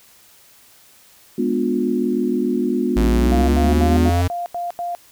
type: chord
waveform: sine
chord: G# diminished seventh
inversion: none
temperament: equal with one note detuned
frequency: 207.7 / 246.9 / 293.7 / 357.2 Hz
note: G#3 / B3 / D4 / F4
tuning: 0 / 0 / 0 / +39 cents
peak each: -24 / -20 / -25 / -22 dBFS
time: 1.38-4.1 s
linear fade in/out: 5 ms
type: linear sweep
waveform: square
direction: up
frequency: 53.3 to 90.3 Hz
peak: -16 dBFS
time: 2.96-4.28 s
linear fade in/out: 10 ms
type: tone bursts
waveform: sine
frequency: 698.5 Hz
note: F5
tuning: in tune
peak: -22 dBFS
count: 7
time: 3.32-4.95 s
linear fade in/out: 0 ms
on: 160 ms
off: 85 ms
effects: white hiss -50 dBFS RMS until 5.11 s